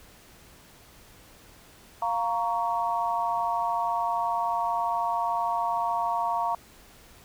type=chord; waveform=sine; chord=Bb minor; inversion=second; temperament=just; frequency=699.2 / 932.3 / 1118.8 Hz; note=F5 / Bb5 / Db6; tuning=+2 / 0 / +16 cents; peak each=-29 / -27 / -31 dBFS; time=2.02-6.55 s; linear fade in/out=2 ms; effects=pink hiss -53 dBFS RMS until 7.24 s